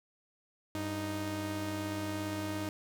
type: tone pair together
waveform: sawtooth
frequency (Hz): 97.77 / 310.4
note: G2 / D#4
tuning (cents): -4 / -4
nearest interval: octave + minor sixth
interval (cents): 2000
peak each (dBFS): -35 / -32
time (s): 0.75-2.69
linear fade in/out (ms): 0
effects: none